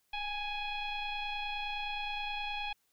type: tone with frequency modulation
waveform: sine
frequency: 1661.2 Hz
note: G#6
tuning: in tune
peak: -34 dBFS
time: 0.13-2.73 s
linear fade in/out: 5 ms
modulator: 838 Hz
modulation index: 2.1
effects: white hiss -75 dBFS RMS until 2.92 s